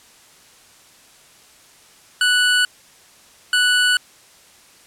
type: tone pair in turn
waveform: 25% pulse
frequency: 1480 / 1480 Hz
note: F#6 / F#6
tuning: 0 / 0 cents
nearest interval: unison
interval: 0 cents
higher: neither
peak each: -10 dBFS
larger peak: neither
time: 2.21-2.65 / 3.53-3.97 s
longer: neither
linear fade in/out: 2 ms
effects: white hiss -49 dBFS RMS until 4.86 s + low-pass 10000 Hz 12 dB/octave